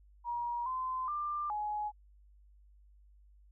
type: tone with pitch steps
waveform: sine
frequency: 953 / 1030 / 1190 / 840 Hz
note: A#5 / C6 / D6 / G#5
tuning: +38 / -28 / +22 / +19 cents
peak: -33 dBFS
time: 0.24-1.92 s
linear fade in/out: 50 ms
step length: 420 ms
effects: added 50 Hz sine -58 dBFS peak until 3.51 s